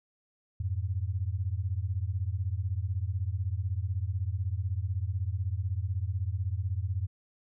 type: beating tone pair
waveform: sine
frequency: 87.31 / 103.31 Hz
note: F2 / G#2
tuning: 0 / -9 cents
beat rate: 16 Hz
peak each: -31 / -32 dBFS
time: 0.6-7.07 s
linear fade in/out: 5 ms
effects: none